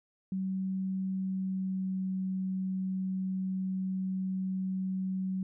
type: tone with pitch glide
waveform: sine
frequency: 189.7 to 188.39 Hz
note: F#3 to F#3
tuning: +43 to +31 cents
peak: -30 dBFS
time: 0.32-5.43 s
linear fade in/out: 2 ms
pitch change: -12 cents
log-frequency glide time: 1.14-2.07 s
effects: none